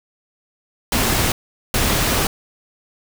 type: noise bursts at uneven times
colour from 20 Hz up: pink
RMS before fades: -18 dBFS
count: 2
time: 0.92-1.32 / 1.74-2.27 s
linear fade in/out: 2 ms
effects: none